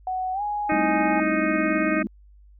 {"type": "tone with pitch glide", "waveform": "sine", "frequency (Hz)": [744, 830.3], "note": ["F#5", "G#5"], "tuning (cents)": [9, -1], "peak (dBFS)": -24, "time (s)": [0.07, 1.2], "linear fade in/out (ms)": 2, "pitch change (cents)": 190, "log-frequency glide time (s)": [0.33, 0.42]}
{"type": "harmonic tone", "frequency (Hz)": 311.1, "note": "D#4", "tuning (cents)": 0, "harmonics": [1, 2, 4, 5, 6, 7, 8], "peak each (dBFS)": [-24, -27, -30, -31, -32, -32, -33], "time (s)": [0.69, 2.03], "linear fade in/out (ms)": 10}
{"type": "chord", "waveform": "sine", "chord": "A minor seventh", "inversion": "third", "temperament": "equal", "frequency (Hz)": [196, 220, 261.6, 329.6], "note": ["G3", "A3", "C4", "E4"], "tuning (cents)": [0, 0, 0, 0], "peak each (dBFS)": [-30, -31, -32, -32], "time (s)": [0.72, 2.07], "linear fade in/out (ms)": 0}
{"effects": ["added 50 Hz sine -48 dBFS peak until 2.59 s"]}